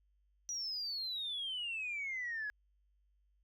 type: exponential sweep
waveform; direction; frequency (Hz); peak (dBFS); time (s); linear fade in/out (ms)
sine; down; 5880 to 1661.2; -36; 0.49-2.5; 0
effects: tanh soft clip ceiling -33 dBFS + added 50 Hz sine -70 dBFS peak until 3.43 s